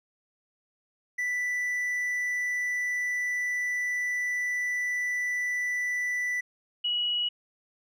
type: tone pair in turn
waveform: triangle / sine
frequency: 1977 / 2919 Hz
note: B6 / F#7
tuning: +1 / -24 cents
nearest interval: perfect fifth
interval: 675 cents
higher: second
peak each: -25 dBFS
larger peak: neither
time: 1.18-6.41 / 6.84-7.29 s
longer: first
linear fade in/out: 10 ms
effects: none